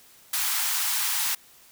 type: high-pass noise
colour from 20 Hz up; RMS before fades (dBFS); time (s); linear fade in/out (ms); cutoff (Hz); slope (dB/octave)
white; -26; 0.33-1.35; 5; 800; 48
effects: white hiss -54 dBFS RMS until 1.71 s